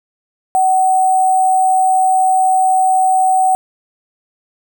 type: tone with sample-and-hold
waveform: sine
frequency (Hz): 752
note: F#5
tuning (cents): +28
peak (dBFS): -9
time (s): 0.55-3.55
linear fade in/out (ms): 0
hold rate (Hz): 8820
effects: none